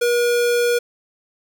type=tone; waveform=square; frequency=480 Hz; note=B4; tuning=49 cents flat; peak=-16 dBFS; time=0.01-0.79 s; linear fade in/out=10 ms; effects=9-bit